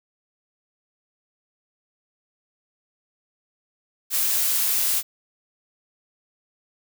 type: noise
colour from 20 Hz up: blue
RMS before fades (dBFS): -22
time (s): 4.1-5.03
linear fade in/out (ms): 50
effects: none